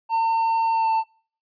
triangle tone with pitch glide, 906 to 892.5 Hz, A#5 to A5, -50 to +24 cents, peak -16 dBFS, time 0.09-1.04 s, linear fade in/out 50 ms, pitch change -26 cents, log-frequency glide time 0.72-0.9 s, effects noise-tail reverb RT60 0.5 s tail -25 dB re dry + resampled to 11025 Hz

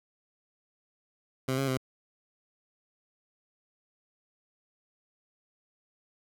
15% pulse tone with pitch steps, 131.1 / 136.4 / 130.4 Hz, C3 / C#3 / C3, +4 / -28 / -5 cents, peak -21 dBFS, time 1.48-1.774 s, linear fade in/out 5 ms, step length 98 ms, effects none

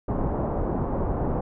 pink low-pass noise, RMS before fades -26 dBFS, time 0.08-1.41 s, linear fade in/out 5 ms, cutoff 920 Hz, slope 24 dB/octave, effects none

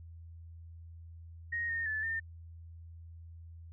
sine tone with pitch steps, 1870 / 1837 / 1740 / 1810 Hz, A#6 / A#6 / A6 / A6, +5 / -26 / -20 / +48 cents, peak -32 dBFS, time 1.52-2.2 s, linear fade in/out 10 ms, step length 170 ms, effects added 83 Hz sine -47 dBFS peak until 3.72 s

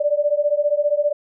sine beating tone pair, 580 / 595 Hz, D5 / D5, -22 / +22 cents, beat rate 15 Hz, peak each -19 dBFS, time 0-1.13 s, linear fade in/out 10 ms, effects none

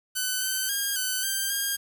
5% pulse tone with pitch steps, 1507 / 1529 / 1618 / 1512 / 1576 / 1615 Hz, F#6 / G6 / G#6 / F#6 / G6 / G#6, +31 / -44 / -46 / +37 / +9 / -49 cents, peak -15 dBFS, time 0.15-1.77 s, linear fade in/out 20 ms, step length 270 ms, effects 8-bit

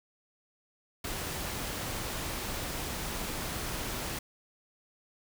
pink noise, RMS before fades -36 dBFS, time 1.04-4.19 s, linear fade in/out 5 ms, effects none

